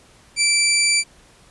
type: tone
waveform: 15% pulse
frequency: 2334 Hz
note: D7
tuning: 11 cents flat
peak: -8 dBFS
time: 0.36-1.04 s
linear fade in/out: 50 ms
effects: pink hiss -51 dBFS RMS until 1.5 s + resampled to 24000 Hz